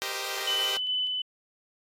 5% pulse chord, C minor seventh, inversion second, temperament equal with one note detuned, 392 / 466.2 / 518.1 / 622.3 Hz, G4 / Bb4 / C5 / Eb5, 0 / 0 / -17 / 0 cents, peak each -23 / -27 / -25 / -26 dBFS, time 0.02-0.77 s, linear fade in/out 0 ms
sine tone with tremolo, 3008 Hz, F#7, 28 cents sharp, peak -25 dBFS, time 0.47-1.22 s, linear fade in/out 5 ms, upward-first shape square, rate 2.5 Hz, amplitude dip 25%
effects AAC 48 kbps

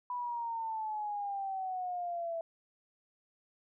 sine exponential sweep, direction down, 991 to 659.3 Hz, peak -34 dBFS, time 0.1-2.41 s, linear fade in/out 2 ms, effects none

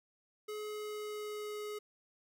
square tone with pitch glide, 423.7 to 420 Hz, G#4 to G#4, +35 to +19 cents, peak -40 dBFS, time 0.48-1.79 s, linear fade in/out 10 ms, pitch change -16 cents, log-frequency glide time 0.59-1.59 s, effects none

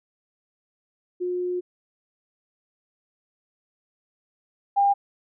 sine tone pair in turn, 359.1 / 801.3 Hz, F4 / G5, +48 / +38 cents, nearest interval octave + major second, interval 1390 cents, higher second, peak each -24 / -16 dBFS, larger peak second, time 1.2-1.61 / 4.76-4.94 s, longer first, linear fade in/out 20 ms, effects none

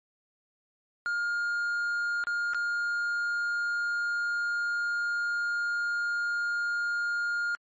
triangle tone with dropouts, 1414 Hz, F6, 21 cents sharp, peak -25 dBFS, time 1.06-7.55 s, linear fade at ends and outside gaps 0 ms, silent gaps 2.239-2.27 / 2.535-2.546 s, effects MP3 32 kbps

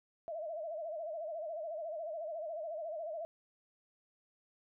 sine tone with vibrato, 641 Hz, E5, 49 cents flat, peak -38 dBFS, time 0.28-3.25 s, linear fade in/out 0 ms, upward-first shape sine, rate 14 Hz, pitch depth 110 cents each way, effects none

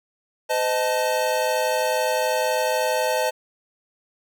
square chord, A diminished, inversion first, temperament equal with one note detuned, 510.4 / 622.3 / 880 Hz, C5 / Eb5 / A5, -43 / 0 / 0 cents, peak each -25 / -25 / -26 dBFS, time 0.49-3.31 s, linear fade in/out 20 ms, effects none

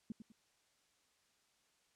sine tone with echo, 220.3 Hz, A3, 2 cents sharp, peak -39 dBFS, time 0.1-0.12 s, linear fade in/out 2 ms, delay 100 ms, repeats 2, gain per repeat -9 dB, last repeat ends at 0.32 s, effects white hiss -75 dBFS RMS until 1.95 s + low-pass 8000 Hz 12 dB/octave

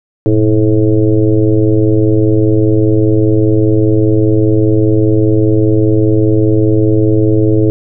sine tone with frequency modulation, 220 Hz, A3, in tune, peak -6 dBFS, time 0.26-7.7 s, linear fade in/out 0 ms, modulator 105 Hz, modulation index 2.3, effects none

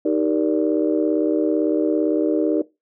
sine chord, Eb major seventh, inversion none, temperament just, 311.1 / 388.9 / 466.7 / 583.4 Hz, Eb4 / G4 / Bb4 / D5, 0 / -14 / +2 / -12 cents, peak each -19 / -23 / -23 / -24 dBFS, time 0.05-2.62 s, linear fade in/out 5 ms, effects noise-tail reverb RT60 0.2 s tail -18 dB re dry + tanh soft clip ceiling -6 dBFS

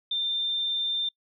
sine tone, 3589 Hz, A7, 34 cents sharp, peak -25 dBFS, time 0.11-1.09 s, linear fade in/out 5 ms, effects noise-tail reverb RT60 0.1 s tail -23 dB re dry

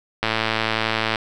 click train, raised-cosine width 0.3 ms, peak -4 dBFS, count 104, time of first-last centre 0.23-1.158 s, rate 111 Hz, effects none

